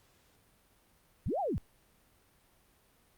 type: linear two-way sweep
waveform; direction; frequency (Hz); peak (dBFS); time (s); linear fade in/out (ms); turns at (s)
sine; up then down; 45.76 to 835 to 45.76; -30; 1.26-1.58; 0; 1.4
effects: pink hiss -67 dBFS RMS until 3.17 s + Opus 48 kbps